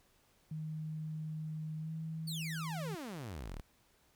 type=tone with pitch glide; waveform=sine; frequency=156 to 160.02 Hz; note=D#3 to D#3; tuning=+5 to +49 cents; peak=-38 dBFS; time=0.51-2.95 s; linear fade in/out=5 ms; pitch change=+44 cents; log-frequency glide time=1.79-1.91 s
type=exponential sweep; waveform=sawtooth; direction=down; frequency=4667 to 30.87 Hz; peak=-38 dBFS; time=2.27-3.61 s; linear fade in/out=10 ms
effects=pink hiss -70 dBFS RMS until 4.15 s